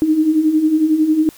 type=beating tone pair; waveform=sine; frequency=302.8 / 313.8 Hz; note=D#4 / D#4; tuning=-47 / +15 cents; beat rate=11 Hz; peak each=-19 / -12 dBFS; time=0.02-1.29 s; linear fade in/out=0 ms; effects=white hiss -44 dBFS RMS until 1.37 s